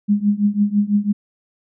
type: tone with tremolo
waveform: sine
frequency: 205.6 Hz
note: G#3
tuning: 17 cents flat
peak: -10 dBFS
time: 0.08-1.13 s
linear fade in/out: 20 ms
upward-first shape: triangle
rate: 6 Hz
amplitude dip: 95%
effects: none